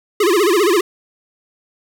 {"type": "tone with vibrato", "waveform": "square", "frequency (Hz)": 380, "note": "F#4", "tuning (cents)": 46, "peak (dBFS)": -12, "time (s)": [0.2, 0.81], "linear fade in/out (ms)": 5, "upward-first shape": "sine", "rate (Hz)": 15, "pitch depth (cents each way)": 220, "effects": []}